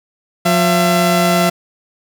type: tone pair together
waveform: sawtooth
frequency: 178.22 / 675 Hz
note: F3 / E5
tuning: +35 / +41 cents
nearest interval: octave + major seventh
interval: 2306 cents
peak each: -10 dBFS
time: 0.45-1.5 s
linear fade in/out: 10 ms
effects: none